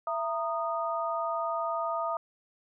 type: tone cluster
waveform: sine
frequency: 668 / 928 / 1236 Hz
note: E5 / A#5 / D#6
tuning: +23 / -8 / -12 cents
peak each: -32 / -35 / -32 dBFS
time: 0.07-2.17 s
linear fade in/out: 2 ms
effects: none